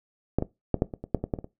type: clicks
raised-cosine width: 2 ms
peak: -8 / -13 / -8 / -8 / -21 / -22 / -8 / -15 / -12 / -22 / -25 dBFS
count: 11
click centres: 0.386 / 0.424 / 0.743 / 0.821 / 0.938 / 1.04 / 1.147 / 1.24 / 1.338 / 1.388 / 1.444 s
effects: noise-tail reverb RT60 0.2 s tail -18 dB re dry